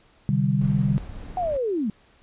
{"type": "chord", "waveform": "sine", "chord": "C suspended second", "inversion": "none", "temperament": "equal with one note detuned", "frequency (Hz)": [130.81, 150.26, 196], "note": ["C3", "D3", "G3"], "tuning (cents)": [0, 40, 0], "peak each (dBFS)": -23, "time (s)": [0.29, 0.98], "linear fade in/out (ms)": 0}
{"type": "noise", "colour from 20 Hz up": "brown", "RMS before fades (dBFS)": -37, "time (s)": [0.61, 1.57], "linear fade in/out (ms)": 2}
{"type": "linear sweep", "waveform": "sine", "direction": "down", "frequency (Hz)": [753, 191.6], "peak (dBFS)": -22, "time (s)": [1.37, 1.9], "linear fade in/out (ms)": 2}
{"effects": ["pink hiss -58 dBFS RMS until 2.22 s", "resampled to 8000 Hz"]}